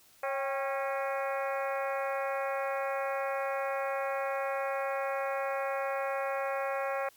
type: harmonic tone with a mistuned harmonic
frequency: 273.6 Hz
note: C#4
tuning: 23 cents flat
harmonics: 2 / 3 / 4 / 5 / 6 / 7 / 8 / 9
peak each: -33 / -37 / -39 / -41 / -43 / -44 / -45 / -46 dBFS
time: 0.23-7.09 s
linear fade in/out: 5 ms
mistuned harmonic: 3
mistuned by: -57 cents
effects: white hiss -61 dBFS RMS until 7.16 s